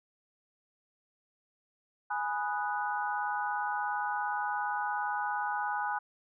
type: chord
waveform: sine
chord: G# minor seventh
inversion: none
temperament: equal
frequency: 830.6 / 987.8 / 1244.5 / 1480 Hz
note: G#5 / B5 / D#6 / F#6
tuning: 0 / 0 / 0 / 0 cents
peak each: -33 / -37 / -39 / -36 dBFS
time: 2.1-5.99 s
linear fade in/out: 10 ms
effects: none